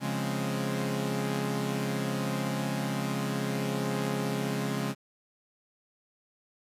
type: chord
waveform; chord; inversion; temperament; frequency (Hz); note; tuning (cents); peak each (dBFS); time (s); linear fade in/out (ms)
sawtooth; Db major seventh; none; equal; 138.59 / 174.61 / 207.7 / 261.6; Db3 / F3 / Ab3 / C4; 0 / 0 / 0 / 0; -29 / -33 / -29 / -33; 0-4.95; 50
effects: resampled to 32000 Hz + 10-bit